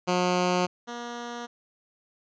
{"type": "tone pair in turn", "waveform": "10% pulse", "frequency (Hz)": [179.9, 238.7], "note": ["F#3", "A#3"], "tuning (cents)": [-48, 41], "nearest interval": "perfect fourth", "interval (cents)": 489, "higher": "second", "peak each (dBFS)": [-14, -26], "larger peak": "first", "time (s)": [[0.07, 0.67], [0.87, 1.47]], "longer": "neither", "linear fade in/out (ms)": 20, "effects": ["resampled to 16000 Hz"]}